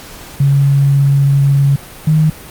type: tone pair in turn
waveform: sine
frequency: 139.5 / 155.46 Hz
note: C#3 / D#3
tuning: +11 / -1 cents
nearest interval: major second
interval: 188 cents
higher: second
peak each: -7 dBFS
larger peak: neither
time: 0.4-1.76 / 2.07-2.3 s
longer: first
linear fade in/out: 5 ms
effects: pink hiss -33 dBFS RMS until 2.5 s + Opus 48 kbps